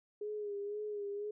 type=tone with vibrato; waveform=sine; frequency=413.1 Hz; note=G#4; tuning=9 cents flat; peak=-37 dBFS; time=0.21-1.31 s; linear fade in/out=5 ms; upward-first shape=sine; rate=2 Hz; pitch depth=44 cents each way; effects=none